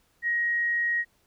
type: tone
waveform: sine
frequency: 1887 Hz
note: A#6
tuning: 21 cents sharp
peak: -23 dBFS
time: 0.22-1.05 s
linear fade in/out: 50 ms
effects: pink hiss -67 dBFS RMS until 1.26 s